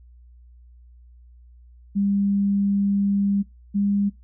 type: tone pair in turn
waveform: sine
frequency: 200 / 201.5 Hz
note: G3 / G3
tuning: +35 / +48 cents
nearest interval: unison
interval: 13 cents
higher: second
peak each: -18 dBFS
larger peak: neither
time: 1.95-3.43 / 3.74-4.1 s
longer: first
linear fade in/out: 20 ms
effects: noise-tail reverb RT60 0.2 s tail -24 dB re dry + added 60 Hz sine -46 dBFS peak until 4.23 s